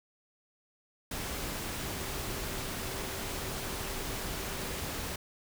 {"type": "tone in noise", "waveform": "sine", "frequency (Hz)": 386.8, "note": "G4", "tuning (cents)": -23, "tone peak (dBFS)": -47, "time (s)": [1.79, 4.8], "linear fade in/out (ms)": 5, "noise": "pink", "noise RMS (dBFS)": -37, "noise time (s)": [1.11, 5.16], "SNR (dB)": -13, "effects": []}